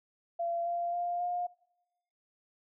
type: tone with pitch steps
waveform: sine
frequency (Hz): 683 / 691.7 / 700.6 / 709.5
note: F5 / F5 / F5 / F5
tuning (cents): -39 / -17 / +5 / +27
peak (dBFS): -30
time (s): 0.39-1.47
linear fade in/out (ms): 10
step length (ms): 270
effects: noise-tail reverb RT60 0.9 s tail -23 dB re dry